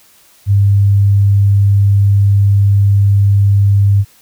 sine tone, 100 Hz, G2, 35 cents sharp, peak -6 dBFS, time 0.46-4.05 s, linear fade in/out 50 ms, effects white hiss -47 dBFS RMS until 4.21 s

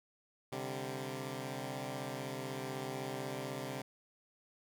10% pulse chord, C suspended second, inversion none, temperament equal, 130.81 / 146.83 / 196 Hz, C3 / D3 / G3, 0 / 0 / 0 cents, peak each -33 / -36 / -39 dBFS, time 0.52-3.82 s, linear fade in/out 5 ms, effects none

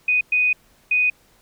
sine tone bursts at uneven times, 2489 Hz, D#7, in tune, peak -15 dBFS, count 3, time 0.08-0.21 / 0.32-0.53 / 0.91-1.1 s, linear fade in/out 5 ms, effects pink hiss -57 dBFS RMS until 1.41 s

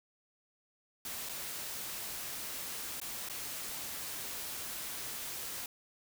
white noise with dropouts, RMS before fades -41 dBFS, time 1.05-5.66 s, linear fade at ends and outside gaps 2 ms, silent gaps 1.289-1.293 / 3.001-3.015 / 3.288-3.297 s, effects none

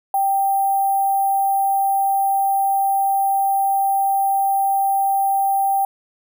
sine tone with sample-and-hold, 786 Hz, G5, 4 cents sharp, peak -15 dBFS, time 0.14-5.85 s, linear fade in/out 2 ms, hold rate 11025 Hz, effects none

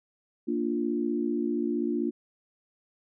sine chord, Bb major, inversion none, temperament equal, 233.1 / 293.7 / 349.2 Hz, Bb3 / D4 / F4, 0 / 0 / 0 cents, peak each -30 dBFS, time 0.47-2.11 s, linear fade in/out 20 ms, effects none

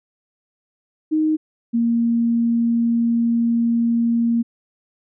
sine tone pair in turn, 311.1 / 233.1 Hz, D#4 / A#3, 0 / 0 cents, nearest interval perfect fourth, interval 500 cents, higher first, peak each -15 dBFS, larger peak neither, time 1.11-1.37 / 1.73-4.43 s, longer second, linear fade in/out 20 ms, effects none

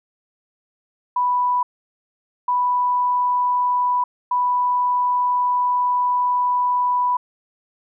sine tone bursts at uneven times, 987.8 Hz, B5, in tune, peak -16 dBFS, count 3, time 1.16-1.63 / 2.48-4.04 / 4.31-7.17 s, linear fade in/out 5 ms, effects none

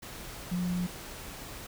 sine tone in noise, 178.6 Hz, F3, 39 cents sharp, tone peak -28 dBFS, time 0.51-0.87 s, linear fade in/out 10 ms, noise pink, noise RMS -43 dBFS, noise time 0.02-1.67 s, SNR +12 dB, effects none

